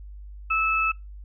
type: tone pair together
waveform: sine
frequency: 1307 / 2614 Hz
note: E6 / E7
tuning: -15 / -15 cents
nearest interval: octave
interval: 1200 cents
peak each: -23 dBFS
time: 0.5-0.92 s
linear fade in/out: 10 ms
effects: noise-tail reverb RT60 0.2 s tail -21 dB re dry + added 50 Hz sine -38 dBFS peak until 1.24 s